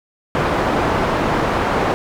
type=low-pass noise; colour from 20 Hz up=white; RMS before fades=-18 dBFS; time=0.35-1.94 s; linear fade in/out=0 ms; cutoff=1000 Hz; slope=12 dB/octave; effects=none